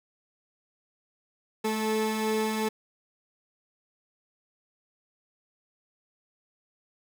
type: tone pair together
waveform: 30% pulse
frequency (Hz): 217.2 / 437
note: A3 / A4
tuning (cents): -22 / -12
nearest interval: octave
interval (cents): 1210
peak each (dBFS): -26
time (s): 1.64-2.69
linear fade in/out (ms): 10
effects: none